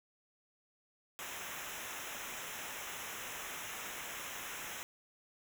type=noise with comb filter; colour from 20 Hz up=pink; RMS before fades=-44 dBFS; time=1.19-4.83 s; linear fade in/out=0 ms; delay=0.22 ms; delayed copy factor=-0.9; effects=none